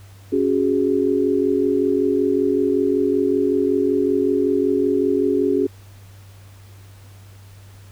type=chord; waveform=sine; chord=C# suspended fourth; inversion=none; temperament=equal; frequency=277.2 / 370 / 415.3 Hz; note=C#4 / F#4 / G#4; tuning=0 / 0 / 0 cents; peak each=-20 dBFS; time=0.32-5.67 s; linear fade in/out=10 ms; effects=added 98 Hz sine -41 dBFS peak until 7.91 s + pink hiss -51 dBFS RMS until 7.91 s